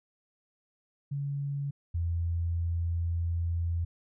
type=tone pair in turn; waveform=sine; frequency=141.2 / 84.71 Hz; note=C#3 / E2; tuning=+32 / +48 cents; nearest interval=major sixth; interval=884 cents; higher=first; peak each=-30 / -27 dBFS; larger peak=second; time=1.11-1.71 / 1.94-3.85 s; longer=second; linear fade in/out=10 ms; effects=none